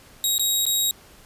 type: tone with dropouts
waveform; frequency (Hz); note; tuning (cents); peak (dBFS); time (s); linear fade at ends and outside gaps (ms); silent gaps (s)
15% pulse; 3800; A#7; +33; -12; 0.24-0.91; 1; 0.381-0.395 / 0.654-0.665
effects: pink hiss -50 dBFS RMS until 1.25 s + resampled to 32000 Hz